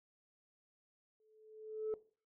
sine tone with exponential growth, 434.2 Hz, A4, 23 cents flat, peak -32 dBFS, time 1.2-1.94 s, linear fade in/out 1 ms, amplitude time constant 160 ms, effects noise-tail reverb RT60 0.4 s tail -19 dB re dry + tanh soft clip ceiling -32 dBFS

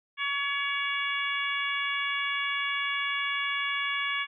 harmonic tone, 564 Hz, C#5, 30 cents sharp, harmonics 2 / 3 / 4 / 5 / 6, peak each -34 / -33 / -31 / -36 / -37 dBFS, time 0.17-4.27 s, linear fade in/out 50 ms, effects none

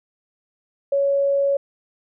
sine tone, 558 Hz, C#5, 11 cents sharp, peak -16 dBFS, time 0.92-1.57 s, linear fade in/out 5 ms, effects none

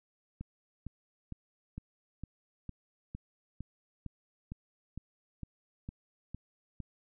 click train, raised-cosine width 5 ms, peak -28 dBFS, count 15, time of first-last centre 0.41-6.803 s, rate 2.19 Hz, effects none

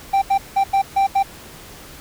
triangle tone bursts at uneven times, 784 Hz, G5, in tune, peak -11 dBFS, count 6, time 0.13-0.22 / 0.3-0.38 / 0.56-0.64 / 0.73-0.82 / 0.96-1.07 / 1.15-1.23 s, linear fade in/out 10 ms, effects pink hiss -40 dBFS RMS until 2 s

